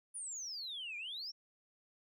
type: exponential two-way sweep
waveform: sine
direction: down then up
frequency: 9956 to 2345 to 5640 Hz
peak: -40 dBFS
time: 0.14-1.32 s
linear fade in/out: 20 ms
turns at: 0.97 s
effects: tanh soft clip ceiling -37 dBFS